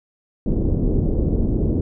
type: low-pass noise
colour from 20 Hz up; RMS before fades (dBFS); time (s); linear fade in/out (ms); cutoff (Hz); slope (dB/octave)
pink; -19; 0.46-1.81; 2; 410; 24
effects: none